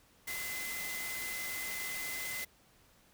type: tone in noise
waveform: sine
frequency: 2042 Hz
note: C7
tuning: 43 cents flat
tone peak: -40 dBFS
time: 0.27-2.45 s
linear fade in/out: 10 ms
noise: white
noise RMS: -41 dBFS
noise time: 0.27-2.45 s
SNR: -2 dB
effects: pink hiss -65 dBFS RMS until 3.13 s